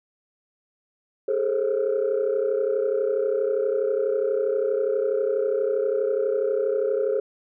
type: tone cluster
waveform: sine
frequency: 408.3 / 440.6 / 532 Hz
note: G#4 / A4 / C5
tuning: -29 / +2 / +29 cents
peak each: -24 dBFS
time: 1.28-7.2 s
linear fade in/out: 5 ms
effects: tanh soft clip ceiling -15 dBFS